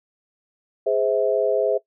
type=chord; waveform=sine; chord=Ab augmented; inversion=none; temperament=just; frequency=415.3 / 519.1 / 648.9 Hz; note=Ab4 / C5 / E5; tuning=0 / -14 / -27 cents; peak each=-22 dBFS; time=0.86-1.78 s; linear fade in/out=10 ms; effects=noise-tail reverb RT60 0.1 s tail -19 dB re dry